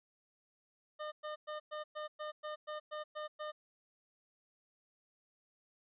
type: tone bursts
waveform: 25% pulse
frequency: 607 Hz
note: D#5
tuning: 43 cents flat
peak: -36 dBFS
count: 11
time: 0.99-3.52 s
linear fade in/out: 20 ms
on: 130 ms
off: 110 ms
effects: resampled to 8000 Hz